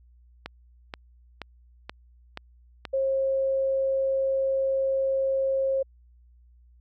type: click train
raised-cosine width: 0.3 ms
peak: -18 dBFS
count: 6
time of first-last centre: 0.46-2.852 s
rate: 2.09 Hz
type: tone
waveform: sine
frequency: 537 Hz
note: C5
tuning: 45 cents sharp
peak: -22 dBFS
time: 2.93-5.83 s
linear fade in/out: 10 ms
effects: added 60 Hz sine -53 dBFS peak until 6.8 s